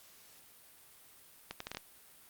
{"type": "accelerating click train", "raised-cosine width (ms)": 0.2, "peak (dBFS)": -22, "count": 6, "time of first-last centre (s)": [1.51, 1.771], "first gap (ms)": 94, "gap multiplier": 0.7, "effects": ["white hiss -59 dBFS RMS until 2.29 s", "Opus 48 kbps"]}